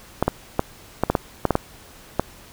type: clicks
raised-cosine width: 1 ms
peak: -3 dBFS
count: 10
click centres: 0.226 / 0.28 / 0.594 / 1.036 / 1.1 / 1.152 / 1.453 / 1.507 / 1.554 / 2.196 s
effects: pink hiss -46 dBFS RMS until 2.52 s